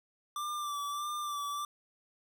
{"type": "tone with vibrato", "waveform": "square", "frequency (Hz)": 1174.7, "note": "D6", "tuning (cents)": 0, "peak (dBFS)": -35, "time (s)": [0.36, 1.65], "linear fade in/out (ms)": 2, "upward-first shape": "sine", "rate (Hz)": 1.6, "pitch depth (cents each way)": 36, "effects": []}